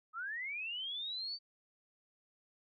sine linear sweep, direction up, 1244.5 to 4621 Hz, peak -38 dBFS, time 0.13-1.39 s, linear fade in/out 50 ms, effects none

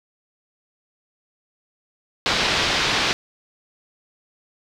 white low-pass noise, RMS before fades -21 dBFS, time 2.26-3.13 s, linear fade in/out 0 ms, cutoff 4600 Hz, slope 24 dB/octave, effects none

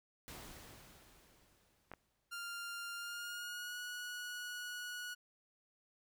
pink noise with exponential decay, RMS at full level -49 dBFS, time 0.28-2.63 s, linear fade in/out 0 ms, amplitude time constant 510 ms
clicks, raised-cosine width 0.5 ms, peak -33 dBFS, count 2, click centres 1.916 / 1.937 s
sawtooth tone with pitch glide, 1396.9 to 1461.3 Hz, F6 to F#6, 0 to -22 cents, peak -39 dBFS, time 2.31-5.15 s, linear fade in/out 20 ms, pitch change +78 cents, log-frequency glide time 2.95-3.79 s
effects none

